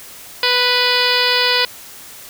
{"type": "harmonic tone with a mistuned harmonic", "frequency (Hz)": 493.9, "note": "B4", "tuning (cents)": 0, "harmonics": [1, 2, 3, 4, 5, 6, 7, 8, 9, 10], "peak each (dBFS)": [-22, -22, -22, -22, -22, -22, -22, -22, -22, -22], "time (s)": [0.43, 1.65], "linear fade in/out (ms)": 2, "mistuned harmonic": 8, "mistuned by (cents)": 33, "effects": ["white hiss -37 dBFS RMS until 2.29 s"]}